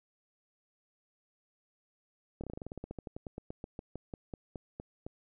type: slowing click train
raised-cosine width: 2 ms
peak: -27 dBFS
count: 26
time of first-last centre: 2.41-5.065 s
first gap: 27 ms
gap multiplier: 1.1
effects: none